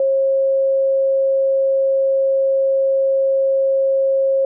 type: tone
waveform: sine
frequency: 540 Hz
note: C#5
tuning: 45 cents flat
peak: -13 dBFS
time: 0-4.45 s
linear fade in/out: 2 ms
effects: none